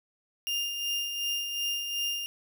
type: tone with tremolo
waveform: 35% pulse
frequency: 2808 Hz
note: F7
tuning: 9 cents sharp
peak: -26 dBFS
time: 0.47-2.26 s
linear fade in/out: 0 ms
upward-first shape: sine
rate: 2.7 Hz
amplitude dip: 45%
effects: none